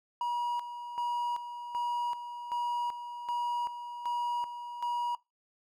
triangle tone with tremolo, 960 Hz, B5, 49 cents flat, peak -27 dBFS, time 0.21-5.15 s, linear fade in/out 2 ms, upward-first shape square, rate 1.3 Hz, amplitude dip 65%, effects noise-tail reverb RT60 0.2 s tail -20 dB re dry

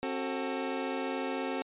25% pulse chord, F# diminished, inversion second, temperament just, 266.4 / 370 / 444 Hz, C4 / F#4 / A4, +31 / 0 / +16 cents, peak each -31 / -34 / -34 dBFS, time 0.03-1.62 s, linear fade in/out 0 ms, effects resampled to 8000 Hz

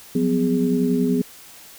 sine tone cluster, 179 / 189.3 / 250.7 / 412.5 Hz, F3 / F#3 / B3 / G#4, +43 / +40 / +26 / -12 cents, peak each -23 / -28 / -19 / -24 dBFS, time 0.15-1.22 s, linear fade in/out 5 ms, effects white hiss -44 dBFS RMS until 1.78 s

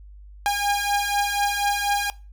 sawtooth beating tone pair, 810 / 814.1 Hz, G#5 / G#5, -43 / -35 cents, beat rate 4.1 Hz, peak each -21 / -19 dBFS, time 0.46-2.1 s, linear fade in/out 0 ms, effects noise-tail reverb RT60 0.3 s tail -21 dB re dry + added 50 Hz sine -41 dBFS peak until 2.32 s

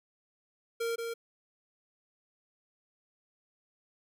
square tone with echo, 462.8 Hz, A#4, 13 cents flat, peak -31 dBFS, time 0.8-0.96 s, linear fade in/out 10 ms, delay 180 ms, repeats 1, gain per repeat -4 dB, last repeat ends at 1.14 s, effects none

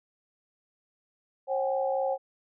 sine tone cluster, 538 / 761 / 825 Hz, C5 / F#5 / G#5, +48 / +48 / -12 cents, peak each -27 / -31 / -35 dBFS, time 1.47-2.18 s, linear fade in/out 50 ms, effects none

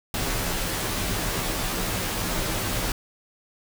pink noise with comb filter, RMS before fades -27 dBFS, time 0.14-2.92 s, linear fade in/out 2 ms, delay 14 ms, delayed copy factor -0.7, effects none

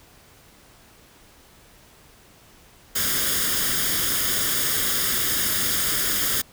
white noise with comb filter, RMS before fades -23 dBFS, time 2.95-6.42 s, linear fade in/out 10 ms, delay 0.59 ms, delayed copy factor +0.65, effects pink hiss -52 dBFS RMS until 6.52 s

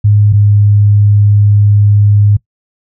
sine tone pair in turn, 103.83 / 103.05 Hz, G#2 / G#2, 0 / -13 cents, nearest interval unison, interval 13 cents, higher first, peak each -4 dBFS, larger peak neither, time 0.04-0.33 / 0.33-2.37 s, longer second, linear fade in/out 10 ms, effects noise-tail reverb RT60 0.1 s tail -20 dB re dry

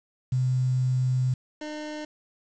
sine / 25% pulse tone pair in turn, 128 / 303.2 Hz, C3 / D#4, -38 / -45 cents, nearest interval octave + minor third, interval 1493 cents, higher second, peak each -21 / -29 dBFS, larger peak first, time 0.32-1.34 / 1.61-2.05 s, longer first, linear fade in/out 5 ms, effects resampled to 16000 Hz + 8-bit

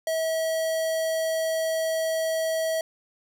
square tone with notch filter, 645 Hz, E5, 38 cents flat, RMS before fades -26 dBFS, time 0.07-2.81 s, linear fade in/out 2 ms, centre 2500 Hz, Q 1.9, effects none

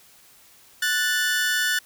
sawtooth tone pair together, 1480 / 1760.6 Hz, F#6 / A6, 0 / +1 cents, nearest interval minor third, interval 301 cents, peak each -20 dBFS, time 0.82-1.79 s, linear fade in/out 5 ms, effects white hiss -53 dBFS RMS until 1.85 s

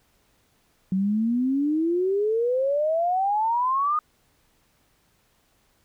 sine exponential sweep, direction up, 185 to 1244.5 Hz, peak -20 dBFS, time 0.92-3.99 s, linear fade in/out 2 ms, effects pink hiss -65 dBFS RMS until 5.84 s

